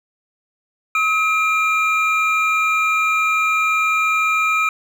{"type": "tone pair together", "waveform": "triangle", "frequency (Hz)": [1279.8, 2391], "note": ["D#6", "D7"], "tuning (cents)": [48, 30], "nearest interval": "major seventh", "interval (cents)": 1082, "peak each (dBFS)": -16, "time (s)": [0.95, 4.69], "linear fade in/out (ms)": 2, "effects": []}